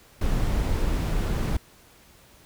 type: noise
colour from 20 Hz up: brown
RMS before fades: -24 dBFS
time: 0.21-1.57 s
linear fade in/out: 5 ms
effects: pink hiss -54 dBFS RMS until 2.45 s